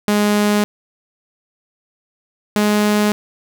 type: tone pair in turn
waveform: sawtooth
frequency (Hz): 207.7 / 209.1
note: G#3 / G#3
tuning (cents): 0 / +12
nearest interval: unison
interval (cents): 12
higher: second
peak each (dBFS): -9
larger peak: neither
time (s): 0.08-0.64 / 2.56-3.12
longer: neither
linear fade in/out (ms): 0
effects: none